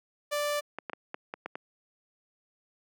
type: tone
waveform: sawtooth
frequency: 587.3 Hz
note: D5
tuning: in tune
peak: -24 dBFS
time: 0.31-0.61 s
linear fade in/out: 20 ms
type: clicks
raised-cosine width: 0.5 ms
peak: -20 dBFS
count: 7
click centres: 0.786 / 0.897 / 0.933 / 1.144 / 1.339 / 1.46 / 1.555 s
effects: high-pass 300 Hz 12 dB/octave